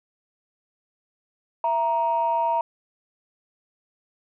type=tone pair together; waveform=sine; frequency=665.4 / 937 Hz; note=E5 / A#5; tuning=+16 / +9 cents; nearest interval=tritone; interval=593 cents; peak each=-25 / -20 dBFS; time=1.64-2.61 s; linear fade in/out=2 ms; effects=tanh soft clip ceiling -14 dBFS